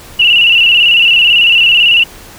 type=tone with vibrato; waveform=sine; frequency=2800 Hz; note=F7; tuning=4 cents sharp; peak=-4 dBFS; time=0.19-2.04 s; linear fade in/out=10 ms; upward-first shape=square; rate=18 Hz; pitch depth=56 cents each way; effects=pink hiss -34 dBFS RMS until 2.38 s